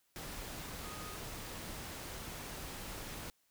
sine tone in noise, 1244.5 Hz, D#6, in tune, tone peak -50 dBFS, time 0.84-1.16 s, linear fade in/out 0 ms, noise pink, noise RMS -45 dBFS, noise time 0.16-3.3 s, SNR -8 dB, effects white hiss -75 dBFS RMS until 3.5 s

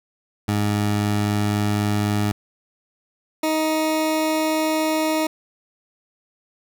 20% pulse tone pair in turn, 103.83 / 313.8 Hz, G#2 / D#4, 0 / +15 cents, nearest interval octave + perfect fifth, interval 1915 cents, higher second, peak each -14 dBFS, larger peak neither, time 0.48-2.32 / 3.43-5.27 s, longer neither, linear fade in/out 5 ms, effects none

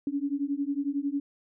sine beating tone pair, 277.2 / 288.2 Hz, C#4 / D4, 0 / -33 cents, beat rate 11 Hz, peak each -30 dBFS, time 0.07-1.2 s, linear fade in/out 2 ms, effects none

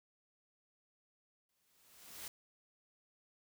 white noise with exponential growth, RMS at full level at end -45 dBFS, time 1.49-2.28 s, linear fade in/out 2 ms, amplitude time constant 170 ms, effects none

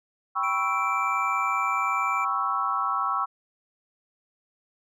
sine chord, C# half-diminished seventh, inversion second, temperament equal, 784 / 987.8 / 1108.7 / 1318.5 Hz, G5 / B5 / C#6 / E6, 0 / 0 / 0 / 0 cents, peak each -33 / -32 / -27 / -27 dBFS, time 0.35-3.26 s, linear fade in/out 20 ms
triangle tone, 2338 Hz, D7, 8 cents flat, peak -29 dBFS, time 0.43-2.25 s, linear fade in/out 10 ms
effects none

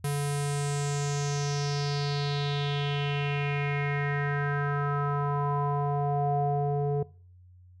square tone with low-pass filter sweep, 143.5 Hz, D3, 40 cents flat, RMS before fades -28 dBFS, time 0.04-7.03 s, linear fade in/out 5 ms, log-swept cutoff 11000 to 540 Hz, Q 4.6, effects noise-tail reverb RT60 0.5 s tail -23 dB re dry + added 90 Hz sine -51 dBFS peak until 7.8 s

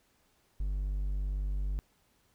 triangle tone, 49 Hz, G1, in tune, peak -28 dBFS, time 0.6-1.79 s, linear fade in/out 0 ms, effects pink hiss -70 dBFS RMS until 2.34 s

